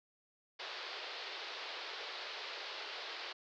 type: band-pass noise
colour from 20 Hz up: white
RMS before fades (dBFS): -45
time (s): 0.59-3.33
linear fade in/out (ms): 10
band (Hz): 360 to 4700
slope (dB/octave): 48
effects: none